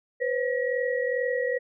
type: tone cluster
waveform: sine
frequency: 494.7 / 537 / 1910 Hz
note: B4 / C5 / A#6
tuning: +3 / +45 / +42 cents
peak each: -26 / -30 / -31 dBFS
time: 0.2-1.59 s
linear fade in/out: 20 ms
effects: none